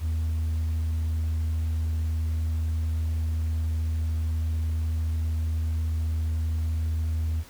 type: tone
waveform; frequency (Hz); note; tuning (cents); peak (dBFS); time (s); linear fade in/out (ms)
sine; 80.1; E2; -49; -21; 0-7.44; 50
effects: tanh soft clip ceiling -23 dBFS + pink hiss -50 dBFS RMS until 7.49 s